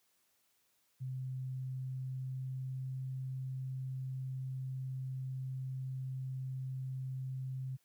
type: tone with pitch glide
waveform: sine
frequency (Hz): 129.8 to 130.93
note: C3 to C3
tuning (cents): -13 to +2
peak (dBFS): -37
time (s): 1-7.77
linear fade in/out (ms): 20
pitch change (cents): +15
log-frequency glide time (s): 1.43-3
effects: white hiss -75 dBFS RMS until 7.84 s + high-pass 60 Hz 12 dB/octave